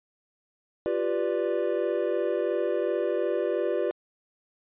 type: chord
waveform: triangle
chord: G dominant seventh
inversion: third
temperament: equal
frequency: 349.2 / 392 / 493.9 / 587.3 Hz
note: F4 / G4 / B4 / D5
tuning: 0 / 0 / 0 / 0 cents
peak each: -28 dBFS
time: 0.86-3.91 s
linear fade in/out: 0 ms
effects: resampled to 8000 Hz